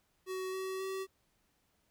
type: tone with pitch steps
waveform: square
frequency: 374.8 / 378.7 / 382.7 Hz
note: F#4 / F#4 / G4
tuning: +22 / +40 / -42 cents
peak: -37 dBFS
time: 0.26-1.07 s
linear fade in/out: 50 ms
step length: 270 ms
effects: pink hiss -75 dBFS RMS until 1.9 s